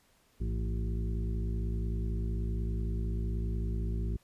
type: harmonic tone with a mistuned harmonic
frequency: 55.9 Hz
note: A1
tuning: 28 cents sharp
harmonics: 1 / 2 / 3 / 4 / 6 / 7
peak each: -31 / -37 / -41 / -43 / -47 / -48 dBFS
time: 0.4-4.17 s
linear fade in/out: 10 ms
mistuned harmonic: 2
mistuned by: -85 cents
effects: pink hiss -67 dBFS RMS until 4.23 s + resampled to 32000 Hz